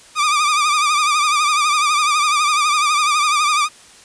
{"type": "tone with vibrato", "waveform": "sawtooth", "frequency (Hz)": 1200, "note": "D6", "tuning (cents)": 37, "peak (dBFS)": -10, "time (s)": [0.15, 3.69], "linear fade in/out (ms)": 50, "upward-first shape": "triangle", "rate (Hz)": 12, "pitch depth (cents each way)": 85, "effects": ["white hiss -44 dBFS RMS until 4.04 s", "resampled to 22050 Hz"]}